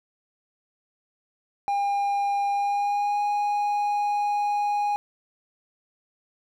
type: tone with pitch glide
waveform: triangle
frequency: 805 to 824.3 Hz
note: G5 to G#5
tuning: +46 to -13 cents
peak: -20 dBFS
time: 1.68-4.96 s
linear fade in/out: 0 ms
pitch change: +41 cents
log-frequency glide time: 2.51-3.21 s
effects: none